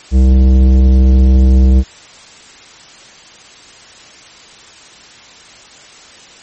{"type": "tone with tanh clipping", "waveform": "sine", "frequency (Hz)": 64.9, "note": "C2", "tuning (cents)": -13, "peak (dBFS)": -6, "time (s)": [0.11, 1.84], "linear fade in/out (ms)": 50, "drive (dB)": 13, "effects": ["white hiss -38 dBFS RMS until 6.42 s", "MP3 32 kbps"]}